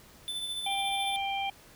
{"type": "tone with tremolo", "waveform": "square", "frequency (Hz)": 3520, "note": "A7", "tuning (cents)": 0, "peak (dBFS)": -32, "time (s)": [0.28, 1.16], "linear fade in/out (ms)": 0, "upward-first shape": "sine", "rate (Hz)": 14, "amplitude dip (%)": 40}
{"type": "harmonic tone", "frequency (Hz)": 789, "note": "G5", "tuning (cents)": 11, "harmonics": [1, 3, 4], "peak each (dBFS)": [-31, -36, -37], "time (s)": [0.66, 1.5], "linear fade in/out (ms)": 5}
{"effects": ["pink hiss -55 dBFS RMS until 1.75 s"]}